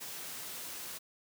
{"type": "noise", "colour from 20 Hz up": "white", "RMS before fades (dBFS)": -43, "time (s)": [0, 0.99], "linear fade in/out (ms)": 20, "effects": ["high-pass 100 Hz 12 dB/octave"]}